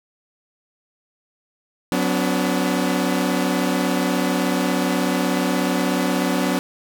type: tone cluster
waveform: sawtooth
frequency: 183.8 / 251 / 287.5 Hz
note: F#3 / B3 / D4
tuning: -11 / +28 / -37 cents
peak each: -19 dBFS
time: 1.92-6.59 s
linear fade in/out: 0 ms
effects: none